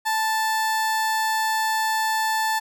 30% pulse tone, 880 Hz, A5, in tune, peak -18 dBFS, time 0.05-2.6 s, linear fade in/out 20 ms, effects none

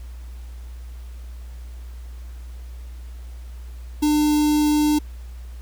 square tone with notch filter, 299.5 Hz, D4, 34 cents sharp, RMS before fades -18 dBFS, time 4.02-4.99 s, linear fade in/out 10 ms, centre 1700 Hz, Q 0.63, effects added 60 Hz sine -33 dBFS peak until 5.61 s + pink hiss -53 dBFS RMS until 5.61 s

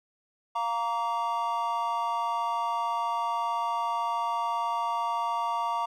triangle chord, Bb major, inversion second, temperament equal with one note detuned, 698.5 / 932.3 / 1150.5 Hz, F5 / Bb5 / D6, 0 / 0 / -36 cents, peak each -32 / -27 / -30 dBFS, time 0.55-5.86 s, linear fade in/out 10 ms, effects none

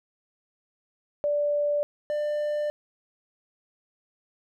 sine / triangle tone pair in turn, 585 / 594.9 Hz, D5 / D5, -7 / +22 cents, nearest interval unison, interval 29 cents, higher second, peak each -22 / -23 dBFS, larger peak first, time 1.24-1.83 / 2.1-2.7 s, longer second, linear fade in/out 0 ms, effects none

